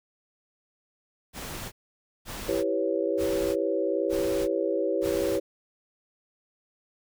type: noise bursts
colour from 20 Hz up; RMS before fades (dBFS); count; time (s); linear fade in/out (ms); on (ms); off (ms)
pink; -37; 5; 1.33-5.4; 50; 390; 530
type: chord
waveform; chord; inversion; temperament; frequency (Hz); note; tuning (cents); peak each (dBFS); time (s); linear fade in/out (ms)
sine; C# half-diminished seventh; first; equal; 329.6 / 392 / 493.9 / 554.4; E4 / G4 / B4 / C#5; 0 / 0 / 0 / 0; -30 / -29 / -30 / -29; 2.48-5.4; 10
effects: none